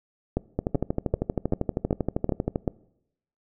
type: two click trains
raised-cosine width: 2 ms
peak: -10 / -11 dBFS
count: 7 / 26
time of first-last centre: 0.37-2.678 / 0.59-2.559 s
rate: 2.6 / 12.7 Hz
effects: noise-tail reverb RT60 0.8 s tail -22 dB re dry